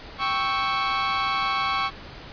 sawtooth chord, C# diminished, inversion second, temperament equal with one note detuned, 784 / 1108.7 / 1313.9 Hz, G5 / C#6 / E6, 0 / 0 / -6 cents, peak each -26 / -20 / -26 dBFS, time 0.18-1.91 s, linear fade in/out 50 ms, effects pink hiss -41 dBFS RMS until 2.32 s + resampled to 11025 Hz

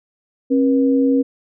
sine tone pair together, 270 / 481.1 Hz, C#4 / B4, -45 / -45 cents, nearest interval minor seventh, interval 1000 cents, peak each -13 / -19 dBFS, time 0.5-1.23 s, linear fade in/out 20 ms, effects none

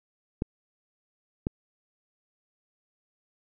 clicks, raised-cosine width 3 ms, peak -14 dBFS, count 2, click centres 0.421 / 1.469 s, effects none

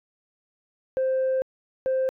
sine tone pair in turn, 523.3 / 523.3 Hz, C5 / C5, 0 / 0 cents, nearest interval unison, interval 0 cents, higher neither, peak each -19 dBFS, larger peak neither, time 0.97-1.42 / 1.86-2.09 s, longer first, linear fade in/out 0 ms, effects tanh soft clip ceiling -19 dBFS

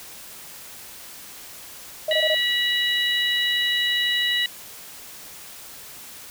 sine tone bursts, 622.3 Hz, D#5, in tune, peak -20 dBFS, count 4, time 2.08-2.348 s, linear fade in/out 5 ms, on 52 ms, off 20 ms
harmonic tone, 972 Hz, B5, 28 cents flat, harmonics 2 / 3 / 4, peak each -24 / -24 / -24 dBFS, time 2.11-4.46 s, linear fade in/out 2 ms
effects white hiss -41 dBFS RMS until 6.3 s

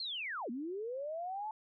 sine linear two-way sweep, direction down then up, 4326 to 223.4 to 883 Hz, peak -37 dBFS, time 0-1.51 s, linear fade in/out 2 ms, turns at 0.5 s, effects none

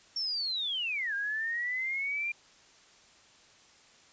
sine linear two-way sweep, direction down then up, 5510 to 1595 to 2405 Hz, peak -30 dBFS, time 0.16-2.32 s, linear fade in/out 5 ms, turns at 1.14 s, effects white hiss -59 dBFS RMS until 4.12 s + resampled to 16000 Hz

